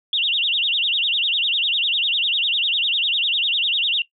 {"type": "tone with vibrato", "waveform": "sine", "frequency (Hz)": 3211, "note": "G7", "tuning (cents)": 41, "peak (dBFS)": -17, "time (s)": [0.13, 4.02], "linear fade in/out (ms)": 2, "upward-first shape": "sine", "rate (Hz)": 10, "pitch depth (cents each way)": 290, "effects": ["noise-tail reverb RT60 0.1 s tail -17 dB re dry"]}